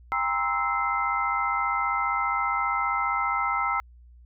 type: tone cluster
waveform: sine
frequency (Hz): 801 / 945 / 1040 / 1313 / 2078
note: G5 / A#5 / C6 / E6 / C7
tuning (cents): +37 / +23 / -11 / -7 / -12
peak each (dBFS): -31 / -31 / -33 / -26 / -31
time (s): 0.12-3.8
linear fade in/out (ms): 0
effects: added 60 Hz sine -48 dBFS peak until 4.25 s